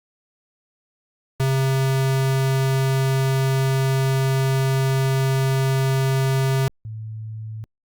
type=tone pair in turn; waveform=square / sine; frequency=133.7 / 109.66 Hz; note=C3 / A2; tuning=+38 / -5 cents; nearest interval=minor third; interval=343 cents; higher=first; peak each=-18 / -29 dBFS; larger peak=first; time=1.4-6.68 / 6.85-7.64 s; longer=first; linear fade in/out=0 ms; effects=Opus 48 kbps